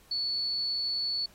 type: tone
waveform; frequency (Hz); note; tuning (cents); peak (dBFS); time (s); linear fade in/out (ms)
sine; 4435; C#8; 0; -28; 0.11-1.26; 5
effects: pink hiss -59 dBFS RMS until 1.34 s + AAC 48 kbps